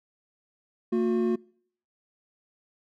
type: tone pair together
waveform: triangle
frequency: 227.3 / 360.8 Hz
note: A#3 / F#4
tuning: -43 / -44 cents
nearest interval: minor sixth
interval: 799 cents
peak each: -23 dBFS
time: 0.92-1.36 s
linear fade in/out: 10 ms
effects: noise-tail reverb RT60 0.6 s tail -26 dB re dry